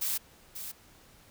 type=noise with echo; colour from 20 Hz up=blue; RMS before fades=-31 dBFS; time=0.01-0.18 s; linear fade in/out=10 ms; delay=540 ms; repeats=1; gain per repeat=-9 dB; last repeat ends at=0.72 s; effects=pink hiss -58 dBFS RMS until 1.3 s